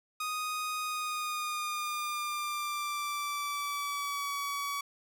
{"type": "tone with pitch glide", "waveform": "sawtooth", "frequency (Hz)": [1244.5, 1134.6], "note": ["D#6", "C#6"], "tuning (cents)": [0, 40], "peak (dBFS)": -29, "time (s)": [0.2, 4.81], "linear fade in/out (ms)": 5, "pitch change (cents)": -160, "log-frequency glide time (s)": [0.82, 4.32], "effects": []}